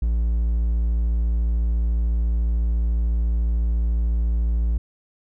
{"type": "tone", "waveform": "triangle", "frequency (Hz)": 57, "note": "A#1", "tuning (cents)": -38, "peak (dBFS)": -16, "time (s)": [0.02, 4.78], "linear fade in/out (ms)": 5, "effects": []}